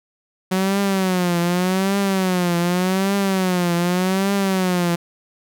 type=tone with vibrato; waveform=sawtooth; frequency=185 Hz; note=F#3; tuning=in tune; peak=-13 dBFS; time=0.51-4.96 s; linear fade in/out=10 ms; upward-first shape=triangle; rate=0.85 Hz; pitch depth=140 cents each way; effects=none